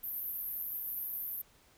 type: band-pass noise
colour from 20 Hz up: white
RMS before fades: -39 dBFS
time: 0.03-1.42 s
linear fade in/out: 10 ms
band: 12000 to 14000 Hz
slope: 96 dB/octave
effects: pink hiss -64 dBFS RMS until 1.77 s